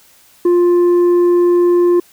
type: tone with tanh clipping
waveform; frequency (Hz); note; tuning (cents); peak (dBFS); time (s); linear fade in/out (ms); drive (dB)
sine; 350.9; F4; +8; -9; 0.45-2; 5; 4
effects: white hiss -48 dBFS RMS until 2.12 s